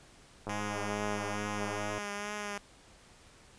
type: click train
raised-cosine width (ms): 1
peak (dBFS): -24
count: 158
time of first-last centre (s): 0.47-1.98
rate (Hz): 104
type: tone with vibrato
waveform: 5% pulse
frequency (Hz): 206.1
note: G#3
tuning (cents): -13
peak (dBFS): -25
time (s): 0.49-2.58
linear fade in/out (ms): 2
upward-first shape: triangle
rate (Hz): 2.3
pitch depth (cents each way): 30
effects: pink hiss -58 dBFS RMS until 3.58 s + resampled to 22050 Hz